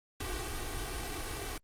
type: noise with comb filter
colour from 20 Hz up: pink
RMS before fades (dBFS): -37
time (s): 0.2-1.58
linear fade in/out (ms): 5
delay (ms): 2.6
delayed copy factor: +0.85
effects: low-pass 12000 Hz 12 dB/octave + Opus 48 kbps